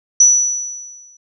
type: tone with exponential decay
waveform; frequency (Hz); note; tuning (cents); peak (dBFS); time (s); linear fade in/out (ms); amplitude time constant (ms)
sine; 5920; F#8; 0; -4; 0.2-1.17; 5; 210
effects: none